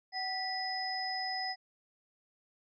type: tone cluster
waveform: sine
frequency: 754 / 1964 / 5060 Hz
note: F#5 / B6 / D#8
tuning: +32 / -10 / +28 cents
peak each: -37 / -40 / -37 dBFS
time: 0.12-1.56 s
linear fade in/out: 50 ms
effects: none